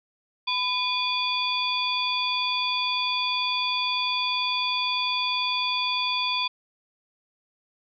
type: tone cluster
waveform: sine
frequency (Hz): 1000 / 2452 / 3440 / 4631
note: B5 / D#7 / A7 / D8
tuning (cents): +21 / -26 / -40 / -25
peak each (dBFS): -29 / -29 / -27 / -32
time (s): 0.47-6.48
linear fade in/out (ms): 10
effects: none